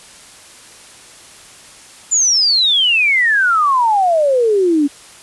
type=exponential sweep; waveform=sine; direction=down; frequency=7200 to 277.2 Hz; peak=-10 dBFS; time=2.11-4.88 s; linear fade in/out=20 ms; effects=white hiss -40 dBFS RMS until 5.22 s + resampled to 24000 Hz